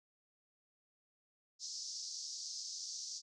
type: band-pass noise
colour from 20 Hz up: pink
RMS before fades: -45 dBFS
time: 1.59-3.22 s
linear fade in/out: 50 ms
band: 4700 to 6400 Hz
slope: 48 dB/octave
effects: none